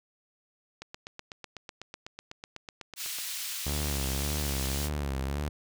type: click train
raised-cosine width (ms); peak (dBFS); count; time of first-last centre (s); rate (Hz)
0.2; -23; 20; 0.82-3.186; 8.03
type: high-pass noise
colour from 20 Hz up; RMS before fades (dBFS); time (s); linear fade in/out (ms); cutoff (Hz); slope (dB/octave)
pink; -36; 2.96-4.9; 50; 3100; 12
type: tone with vibrato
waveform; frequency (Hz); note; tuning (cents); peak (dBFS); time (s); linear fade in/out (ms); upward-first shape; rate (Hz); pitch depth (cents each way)
sawtooth; 70.4; C#2; +27; -26; 3.66-5.49; 5; sine; 1.8; 100
effects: none